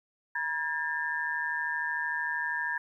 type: tone cluster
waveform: sine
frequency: 957 / 1630 / 1783 Hz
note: A#5 / G#6 / A6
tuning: +45 / -33 / +22 cents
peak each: -36 / -32 / -33 dBFS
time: 0.35-2.78 s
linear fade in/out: 5 ms
effects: 11-bit